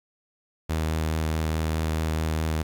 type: tone with vibrato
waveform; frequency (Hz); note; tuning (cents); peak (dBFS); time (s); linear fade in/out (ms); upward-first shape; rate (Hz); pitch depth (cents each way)
sawtooth; 79.2; D#2; +31; -20; 0.69-2.63; 10; sine; 4.7; 12
effects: 9-bit